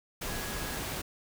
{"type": "tone in noise", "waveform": "sine", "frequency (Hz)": 1661.2, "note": "G#6", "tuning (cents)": 0, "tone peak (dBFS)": -45, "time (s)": [0.27, 0.79], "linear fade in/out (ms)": 10, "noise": "pink", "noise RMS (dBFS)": -36, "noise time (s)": [0.21, 1.02], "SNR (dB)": -12, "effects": []}